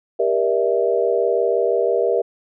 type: chord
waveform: sine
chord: E half-diminished seventh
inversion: first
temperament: just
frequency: 395.6 / 474.7 / 593.3 / 659.3 Hz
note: G4 / Bb4 / D5 / E5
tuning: +16 / +31 / +18 / 0 cents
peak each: -21 / -19 / -24 / -22 dBFS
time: 0.19-2.22 s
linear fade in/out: 10 ms
effects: none